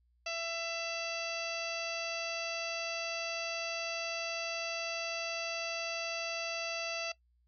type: harmonic tone with a mistuned harmonic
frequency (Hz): 668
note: E5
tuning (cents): +23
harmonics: 1 / 2 / 3 / 4 / 5 / 6 / 7 / 8 / 9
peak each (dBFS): -40 / -45 / -48 / -39 / -50 / -52 / -44 / -53 / -47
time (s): 0.26-7.12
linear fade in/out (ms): 5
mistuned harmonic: 8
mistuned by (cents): +35
effects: noise-tail reverb RT60 0.1 s tail -18 dB re dry + added 60 Hz sine -68 dBFS peak until 7.47 s